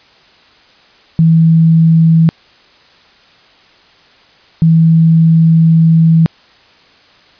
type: tone bursts at uneven times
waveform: sine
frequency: 163 Hz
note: E3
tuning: 19 cents flat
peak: -4 dBFS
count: 2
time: 1.19-2.29 / 4.62-6.26 s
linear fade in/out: 0 ms
effects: white hiss -45 dBFS RMS until 7.39 s + resampled to 11025 Hz